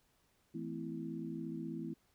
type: harmonic tone with a mistuned harmonic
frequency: 55 Hz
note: A1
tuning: in tune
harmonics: 3 / 4 / 5 / 6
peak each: -45 / -45 / -45 / -44 dBFS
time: 0.54-1.94 s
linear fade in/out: 10 ms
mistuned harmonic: 5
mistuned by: -120 cents
effects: pink hiss -74 dBFS RMS until 2.14 s